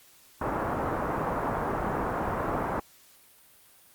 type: low-pass noise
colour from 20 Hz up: white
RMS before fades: -30 dBFS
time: 0.41-2.8 s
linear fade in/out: 5 ms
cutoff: 1200 Hz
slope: 24 dB/octave
effects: white hiss -57 dBFS RMS until 3.94 s + Opus 48 kbps